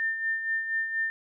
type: tone with tremolo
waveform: sine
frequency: 1800 Hz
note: A6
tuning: 39 cents sharp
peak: -24 dBFS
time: 0-1.1 s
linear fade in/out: 0 ms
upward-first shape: sine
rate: 4.2 Hz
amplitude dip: 55%
effects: none